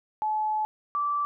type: tone pair in turn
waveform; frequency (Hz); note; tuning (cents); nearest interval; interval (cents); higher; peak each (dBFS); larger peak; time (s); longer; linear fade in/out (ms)
sine; 859 / 1163.8; A5 / D6; -42 / -16; perfect fourth; 526; second; -24; neither; 0.22-0.65 / 0.95-1.25; first; 0
effects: none